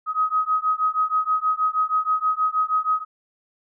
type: beating tone pair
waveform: sine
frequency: 1260 / 1266.3 Hz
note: D#6 / D#6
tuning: +21 / +30 cents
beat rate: 6.3 Hz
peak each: -22 / -22 dBFS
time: 0.06-3.05 s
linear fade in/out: 50 ms
effects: none